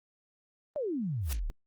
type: exponential sweep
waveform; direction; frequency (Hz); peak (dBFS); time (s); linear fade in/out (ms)
sine; down; 628 to 31.39; -30; 0.76-1.5; 0
type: noise with exponential growth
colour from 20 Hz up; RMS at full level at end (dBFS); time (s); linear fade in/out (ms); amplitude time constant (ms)
white; -33; 1.21-1.33; 2; 24
effects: Opus 32 kbps